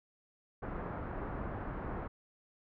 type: low-pass noise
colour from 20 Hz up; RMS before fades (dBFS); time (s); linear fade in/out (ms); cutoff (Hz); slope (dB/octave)
pink; -40; 0.62-2.08; 10; 1500; 24
effects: none